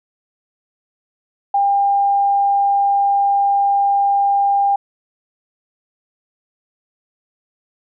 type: tone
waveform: sine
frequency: 800 Hz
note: G5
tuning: 35 cents sharp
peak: -12 dBFS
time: 1.54-4.76 s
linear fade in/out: 5 ms
effects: none